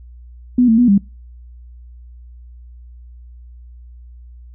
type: tone with pitch steps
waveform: sine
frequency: 247.5 / 224.8 / 244.3 / 199.4 Hz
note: B3 / A3 / B3 / G3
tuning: +4 / +37 / -19 / +30 cents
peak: -8 dBFS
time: 0.58-0.98 s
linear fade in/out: 5 ms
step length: 100 ms
effects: noise-tail reverb RT60 0.3 s tail -24 dB re dry + added 60 Hz sine -36 dBFS peak until 4.54 s